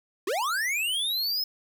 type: linear sweep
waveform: square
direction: up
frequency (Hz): 329.6 to 5210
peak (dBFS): -26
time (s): 0.27-1.44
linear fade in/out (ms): 5
effects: 10-bit